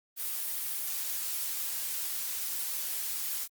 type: noise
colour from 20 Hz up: blue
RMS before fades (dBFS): -34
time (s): 0.16-3.48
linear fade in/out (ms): 50
effects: Opus 32 kbps